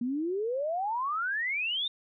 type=exponential sweep; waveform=sine; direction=up; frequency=233.1 to 3703 Hz; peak=-28 dBFS; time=0.01-1.88 s; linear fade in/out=5 ms; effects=none